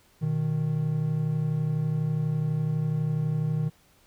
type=tone pair together; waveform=triangle; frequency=123.47 / 155.56 Hz; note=B2 / D#3; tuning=0 / 0 cents; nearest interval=major third; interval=400 cents; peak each=-28 / -23 dBFS; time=0.21-3.7 s; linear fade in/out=20 ms; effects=pink hiss -61 dBFS RMS until 4.06 s